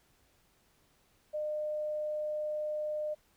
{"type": "tone", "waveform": "sine", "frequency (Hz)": 606, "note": "D#5", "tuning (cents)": -46, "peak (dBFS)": -32, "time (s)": [1.33, 3.15], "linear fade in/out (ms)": 20, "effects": ["pink hiss -69 dBFS RMS until 3.36 s"]}